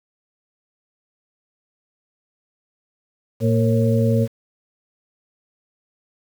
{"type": "harmonic tone with a mistuned harmonic", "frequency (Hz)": 114.5, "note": "A#2", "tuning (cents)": -31, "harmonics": [1, 2, 4, 5], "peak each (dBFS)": [-17, -20, -23, -24], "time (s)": [3.4, 4.28], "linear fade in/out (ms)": 50, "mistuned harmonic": 5, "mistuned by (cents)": -75, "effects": ["7-bit"]}